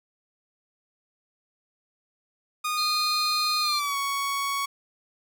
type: tone with pitch glide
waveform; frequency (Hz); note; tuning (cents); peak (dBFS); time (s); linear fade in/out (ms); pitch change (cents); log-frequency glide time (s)
sawtooth; 1230 to 1115; D#6 to C#6; -20 to +10; -22; 2.64-4.66; 10; -170; 3.61-3.96
type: tone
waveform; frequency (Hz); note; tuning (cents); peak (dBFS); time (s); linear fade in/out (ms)
sine; 4186; C8; 0; -25; 2.77-3.8; 20
effects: none